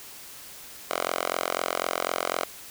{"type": "tone with high-pass filter", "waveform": "5% pulse", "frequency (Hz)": 44, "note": "F1", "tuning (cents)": 14, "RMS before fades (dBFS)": -29, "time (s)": [0.91, 2.45], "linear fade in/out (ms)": 0, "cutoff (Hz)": 740, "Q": 2.2, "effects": ["white hiss -44 dBFS RMS until 2.7 s"]}